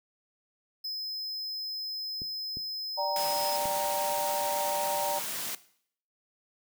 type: tone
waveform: square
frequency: 5100 Hz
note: D#8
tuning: 42 cents sharp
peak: -33 dBFS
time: 0.84-3.57 s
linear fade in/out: 10 ms
type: clicks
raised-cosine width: 3 ms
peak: -30 dBFS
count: 3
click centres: 2.219 / 2.571 / 3.656 s
type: chord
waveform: sine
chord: G minor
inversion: second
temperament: equal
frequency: 587.3 / 784 / 932.3 Hz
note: D5 / G5 / Bb5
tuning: 0 / 0 / 0 cents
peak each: -32 / -34 / -31 dBFS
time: 2.97-5.2 s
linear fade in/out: 20 ms
type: high-pass noise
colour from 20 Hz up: white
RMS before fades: -35 dBFS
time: 3.16-5.55 s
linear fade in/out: 2 ms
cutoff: 120 Hz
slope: 24 dB/octave
effects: noise-tail reverb RT60 0.6 s tail -17 dB re dry